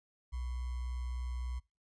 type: tone with sample-and-hold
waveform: sine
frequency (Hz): 61.74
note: B1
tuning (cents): 0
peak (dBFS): -35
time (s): 0.32-1.6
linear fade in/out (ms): 20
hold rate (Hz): 1050
effects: noise-tail reverb RT60 0.3 s tail -25 dB re dry + resampled to 22050 Hz